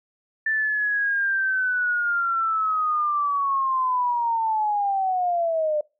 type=linear sweep; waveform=sine; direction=down; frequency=1773 to 593 Hz; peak=-20 dBFS; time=0.46-5.81 s; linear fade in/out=5 ms; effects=noise-tail reverb RT60 0.3 s tail -24 dB re dry